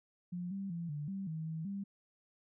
sine tone with pitch steps, 177.1 / 195.8 / 169.5 / 147.3 / 194.4 / 159 / 160.3 / 198.2 Hz, F3 / G3 / E3 / D3 / G3 / D#3 / E3 / G3, +24 / -2 / +49 / +6 / -14 / +38 / -48 / +19 cents, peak -37 dBFS, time 0.32-1.84 s, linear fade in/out 10 ms, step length 190 ms, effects none

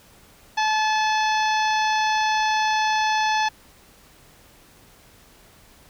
harmonic tone, 864 Hz, A5, 32 cents flat, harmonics 1 / 2 / 3 / 4 / 5 / 6 / 7, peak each -20 / -26 / -30 / -32 / -34 / -36 / -37 dBFS, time 0.57-3.49 s, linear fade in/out 10 ms, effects pink hiss -52 dBFS RMS until 5.89 s

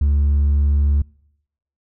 triangle tone with hard clipping, 71.8 Hz, D2, 39 cents flat, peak -12 dBFS, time 0.01-1.02 s, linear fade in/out 5 ms, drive 1 dB, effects noise-tail reverb RT60 0.8 s tail -26 dB re dry

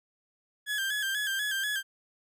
30% pulse tone with vibrato, 1635 Hz, G#6, 28 cents flat, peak -26 dBFS, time 0.66-1.83 s, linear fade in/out 50 ms, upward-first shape square, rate 4.1 Hz, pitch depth 60 cents each way, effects none

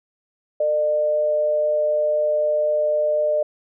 sine tone pair together, 451 / 602.6 Hz, A4 / D5, +43 / +44 cents, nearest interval perfect fourth, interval 501 cents, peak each -29 / -17 dBFS, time 0.6-3.43 s, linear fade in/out 5 ms, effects none

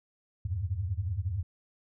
sine tone cluster, 81.7 / 96.4 / 107.2 Hz, E2 / G2 / A2, -15 / -28 / -45 cents, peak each -34 / -32 / -37 dBFS, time 0.45-1.43 s, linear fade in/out 5 ms, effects none

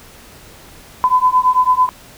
sine beating tone pair, 1006 / 1015 Hz, B5 / B5, +32 / +47 cents, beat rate 9 Hz, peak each -13 dBFS, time 1.04-1.89 s, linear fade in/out 0 ms, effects pink hiss -41 dBFS RMS until 2.17 s

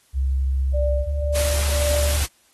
sine tone with pitch glide, 66.7 to 67.59 Hz, C2 to C#2, +34 to -43 cents, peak -18 dBFS, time 0.13-1.06 s, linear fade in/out 50 ms, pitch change +23 cents, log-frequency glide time 0.64-0.86 s
sine tone with tremolo, 587.3 Hz, D5, in tune, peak -21 dBFS, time 0.73-2.17 s, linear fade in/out 20 ms, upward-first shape triangle, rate 1.9 Hz, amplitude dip 85%
sine tone, 72 Hz, D2, 34 cents flat, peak -20 dBFS, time 1.06-2.26 s, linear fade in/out 20 ms
white noise, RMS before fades -26 dBFS, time 1.34-2.27 s, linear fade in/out 20 ms
effects white hiss -59 dBFS RMS until 2.53 s + AAC 32 kbps

